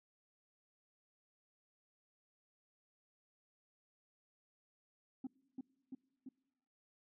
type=tone with echo; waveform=sine; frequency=261.6 Hz; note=C4; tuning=in tune; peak=-37 dBFS; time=5.24-5.27 s; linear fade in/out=5 ms; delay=340 ms; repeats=3; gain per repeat=-3 dB; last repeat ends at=6.29 s; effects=noise-tail reverb RT60 1.0 s tail -23 dB re dry + tanh soft clip ceiling -39 dBFS